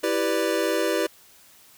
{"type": "chord", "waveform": "square", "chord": "E minor seventh", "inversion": "none", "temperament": "equal with one note detuned", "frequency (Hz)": [329.6, 392, 493.9, 589.4], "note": ["E4", "G4", "B4", "D5"], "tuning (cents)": [0, 0, 0, 6], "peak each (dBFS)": -28, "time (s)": [0.03, 1.07], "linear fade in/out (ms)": 10, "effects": ["white hiss -53 dBFS RMS until 1.77 s"]}